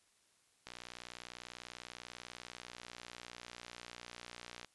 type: click train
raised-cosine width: 0.2 ms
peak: -29 dBFS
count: 240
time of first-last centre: 0.67-4.647 s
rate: 60.1 Hz
effects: white hiss -72 dBFS RMS until 4.74 s + resampled to 24000 Hz